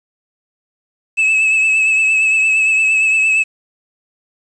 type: tone with vibrato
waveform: triangle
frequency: 2600 Hz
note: E7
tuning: 24 cents flat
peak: -9 dBFS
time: 1.17-3.44 s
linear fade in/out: 20 ms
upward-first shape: triangle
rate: 8.7 Hz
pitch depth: 36 cents each way
effects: resampled to 22050 Hz + 7-bit